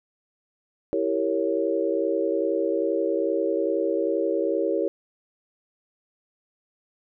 sine chord, E diminished seventh, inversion none, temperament equal with one note detuned, 329.6 / 392 / 462.4 / 554.4 Hz, E4 / G4 / Bb4 / Db5, 0 / 0 / -14 / 0 cents, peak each -27 dBFS, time 0.93-4.88 s, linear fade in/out 0 ms, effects none

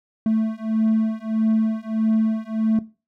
triangle beating tone pair, 219.7 / 221.3 Hz, A3 / A3, -2 / +10 cents, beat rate 1.6 Hz, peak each -20 dBFS, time 0.26-2.79 s, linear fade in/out 2 ms, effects noise-tail reverb RT60 0.3 s tail -17 dB re dry

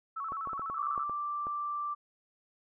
sine tone with vibrato, 1212 Hz, D#6, 46 cents flat, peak -34 dBFS, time 0.16-1.04 s, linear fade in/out 10 ms, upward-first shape square, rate 12 Hz, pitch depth 140 cents each way
clicks, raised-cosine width 1 ms, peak -29 dBFS, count 8, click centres 0.321 / 0.473 / 0.532 / 0.595 / 0.699 / 0.978 / 1.096 / 1.469 s
sine tone, 1174.7 Hz, D6, in tune, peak -32 dBFS, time 0.76-1.95 s, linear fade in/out 20 ms
effects none

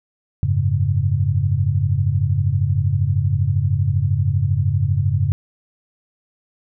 sine chord, F# suspended second, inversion none, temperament equal with one note detuned, 91.12 / 103.83 / 138.59 Hz, F#2 / G#2 / C#3, -26 / 0 / 0 cents, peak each -20 / -19 / -20 dBFS, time 0.43-5.32 s, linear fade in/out 0 ms, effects none

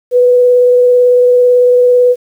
sine tone with vibrato, 493.9 Hz, B4, in tune, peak -4 dBFS, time 0.11-2.16 s, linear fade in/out 50 ms, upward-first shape sine, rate 18 Hz, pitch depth 10 cents each way, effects 7-bit

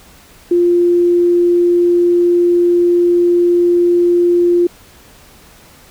sine tone, 349.2 Hz, F4, in tune, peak -8 dBFS, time 0.51-4.67 s, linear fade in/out 5 ms, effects pink hiss -43 dBFS RMS until 5.9 s

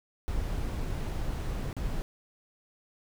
brown noise with dropouts, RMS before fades -32 dBFS, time 0.28-2.02 s, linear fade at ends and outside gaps 0 ms, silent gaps 1.729-1.766 s, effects none

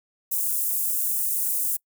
white high-pass noise, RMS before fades -25 dBFS, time 0.31-1.77 s, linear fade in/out 10 ms, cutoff 8600 Hz, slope 24 dB/octave, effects noise-tail reverb RT60 0.1 s tail -26 dB re dry

